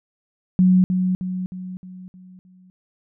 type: tone with echo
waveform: sine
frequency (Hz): 184.1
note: F#3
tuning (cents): -8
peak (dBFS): -11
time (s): 0.59-0.84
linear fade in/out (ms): 0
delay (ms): 310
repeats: 6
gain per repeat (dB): -6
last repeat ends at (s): 2.7
effects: none